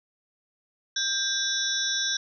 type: tone cluster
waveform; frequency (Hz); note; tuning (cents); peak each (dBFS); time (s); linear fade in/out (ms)
sine; 1586 / 3497 / 3843 / 5420 / 5810; G6 / A7 / B7 / E8 / F#8; +20 / -11 / -48 / +47 / -32; -31; 0.96-2.17; 5
effects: none